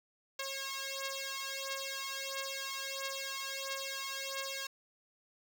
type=beating tone pair; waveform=5% pulse; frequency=542 / 543.5 Hz; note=C#5 / C#5; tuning=-39 / -34 cents; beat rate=1.5 Hz; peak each=-29 dBFS; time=0.39-4.67 s; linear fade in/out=5 ms; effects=none